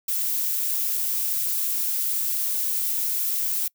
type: noise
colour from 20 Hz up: violet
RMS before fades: -25 dBFS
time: 0.08-3.68 s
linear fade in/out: 5 ms
effects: noise-tail reverb RT60 0.1 s tail -25 dB re dry